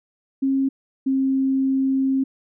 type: tone pair in turn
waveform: sine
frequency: 270 / 267.2 Hz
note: C#4 / C4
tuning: -45 / +36 cents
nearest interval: unison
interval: 19 cents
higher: first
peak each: -17 dBFS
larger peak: neither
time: 0.42-0.69 / 1.06-2.24 s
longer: second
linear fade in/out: 10 ms
effects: none